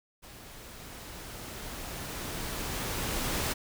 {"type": "noise with level ramp", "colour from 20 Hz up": "pink", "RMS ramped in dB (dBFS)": [-49, -30], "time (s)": [0.22, 3.54], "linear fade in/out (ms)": 20, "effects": []}